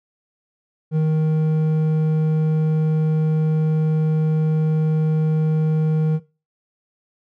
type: tone with hard clipping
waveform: sine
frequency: 156.5 Hz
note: D#3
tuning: 10 cents sharp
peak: -17 dBFS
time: 0.91-6.2 s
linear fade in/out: 50 ms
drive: 6 dB
effects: noise-tail reverb RT60 0.3 s tail -18 dB re dry